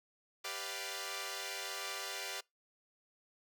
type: chord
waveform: 5% pulse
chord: G dominant seventh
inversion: none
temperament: equal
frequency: 392 / 493.9 / 587.3 / 698.5 Hz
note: G4 / B4 / D5 / F5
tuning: 0 / 0 / 0 / 0 cents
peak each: -34 dBFS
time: 0.44-2.41 s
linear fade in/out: 10 ms
effects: noise-tail reverb RT60 0.2 s tail -25 dB re dry